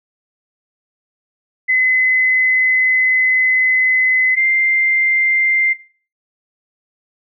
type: tone pair in turn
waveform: sine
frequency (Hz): 2031 / 2093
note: B6 / C7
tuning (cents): +48 / 0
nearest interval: minor second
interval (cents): 52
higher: second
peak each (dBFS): -11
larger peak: neither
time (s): 1.68-4.36 / 4.36-5.74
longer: first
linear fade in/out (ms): 20
effects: noise-tail reverb RT60 0.4 s tail -18 dB re dry